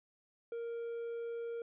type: tone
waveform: triangle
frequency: 466.2 Hz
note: A#4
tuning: in tune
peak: -36 dBFS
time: 0.52-1.62 s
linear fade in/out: 2 ms
effects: resampled to 8000 Hz